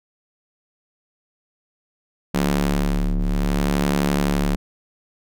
sawtooth ring-modulated tone, 71.8 Hz, D2, 39 cents flat, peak -11 dBFS, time 2.34-4.56 s, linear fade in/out 10 ms, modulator 108 Hz, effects none

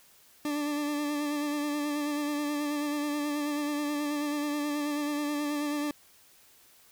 40% pulse tone with vibrato, 293.7 Hz, D4, in tune, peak -28 dBFS, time 0.45-5.91 s, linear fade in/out 2 ms, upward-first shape sine, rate 9.3 Hz, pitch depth 28 cents each way, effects white hiss -59 dBFS RMS until 6.91 s

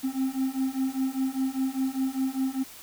triangle beating tone pair, 261.6 / 266.6 Hz, C4 / C4, 0 / +33 cents, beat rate 5 Hz, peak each -27 / -26 dBFS, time 0.03-2.64 s, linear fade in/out 20 ms, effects white hiss -46 dBFS RMS until 2.82 s

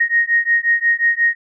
sine beating tone pair, 1864.7 / 1870.3 Hz, A#6 / A#6, 0 / +5 cents, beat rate 5.6 Hz, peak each -16 dBFS, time 0-1.35 s, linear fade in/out 10 ms, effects none

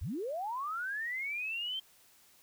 sine linear sweep, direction up, 51.91 to 3155 Hz, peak -34 dBFS, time 0.01-1.8 s, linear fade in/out 10 ms, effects white hiss -63 dBFS RMS until 2.42 s

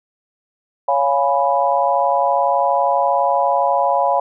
sine chord, C# dominant seventh, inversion none, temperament equal with one note detuned, 558.2 / 698.5 / 830.6 / 987.8 Hz, C#5 / E#5 / G#5 / B5, +12 / 0 / 0 / 0 cents, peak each -19 dBFS, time 0.88-4.2 s, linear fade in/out 5 ms, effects none

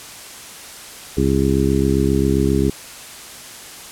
harmonic tone, 67.5 Hz, C#2, 45 cents flat, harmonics 1 / 2 / 3 / 4 / 5 / 6, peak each -21 / -21 / -21 / -21 / -21 / -21 dBFS, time 1.17-2.7 s, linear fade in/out 5 ms, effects white hiss -36 dBFS RMS until 3.91 s + low-pass 11000 Hz 12 dB/octave

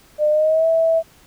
sine tone with pitch glide, 603 to 653.8 Hz, D5 to E5, +46 to -14 cents, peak -13 dBFS, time 0.18-1.03 s, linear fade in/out 50 ms, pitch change +140 cents, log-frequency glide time 0.3-0.67 s, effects pink hiss -51 dBFS RMS until 1.26 s

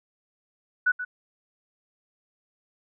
sine tone with echo, 1480 Hz, F#6, in tune, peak -18 dBFS, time 0.86-0.92 s, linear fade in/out 10 ms, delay 130 ms, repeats 1, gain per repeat -11 dB, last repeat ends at 1.05 s, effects none

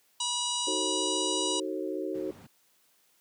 harmonic tone, 971 Hz, B5, 30 cents flat, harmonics 1 / 3 / 4 / 5 / 6 / 7 / 8 / 9, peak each -36 / -34 / -34 / -41 / -39 / -41 / -40 / -37 dBFS, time 0.2-1.6 s, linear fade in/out 5 ms
sine chord, D# diminished seventh, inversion none, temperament just, 311.1 / 373.4 / 448 / 537.6 Hz, D#4 / F#4 / A4 / C5, 0 / +16 / +31 / +47 cents, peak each -35 / -34 / -39 / -38 dBFS, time 0.67-2.31 s, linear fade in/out 5 ms
brown noise, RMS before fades -43 dBFS, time 2.14-2.47 s, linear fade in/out 10 ms
effects white hiss -67 dBFS RMS until 3.2 s + high-pass 150 Hz 12 dB/octave

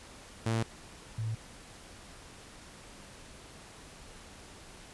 sawtooth / sine tone pair in turn, 113.1 / 111.16 Hz, A2 / A2, +48 / +18 cents, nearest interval unison, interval 30 cents, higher first, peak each -24 / -31 dBFS, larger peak first, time 0.46-0.63 / 1.18-1.35 s, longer neither, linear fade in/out 5 ms, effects pink hiss -51 dBFS RMS until 4.93 s + resampled to 24000 Hz

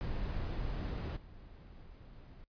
brown noise with level steps, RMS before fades -37 / -53 dBFS, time 0.01-2.44 s, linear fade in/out 0 ms, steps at 1.16 s, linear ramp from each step 10 ms, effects noise-tail reverb RT60 0.1 s tail -23 dB re dry + resampled to 11025 Hz

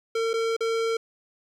square tone with dropouts, 454.1 Hz, A#4, 45 cents flat, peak -24 dBFS, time 0.15-0.97 s, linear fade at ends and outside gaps 5 ms, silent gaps 0.333-0.338 / 0.566-0.606 s, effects low-pass 6000 Hz 12 dB/octave + 9-bit

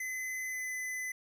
square tone with pitch glide, 2032 to 2016 Hz, B6 to B6, +49 to +35 cents, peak -36 dBFS, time 0-1.12 s, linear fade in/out 5 ms, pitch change -14 cents, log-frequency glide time 0.44-0.74 s, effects none

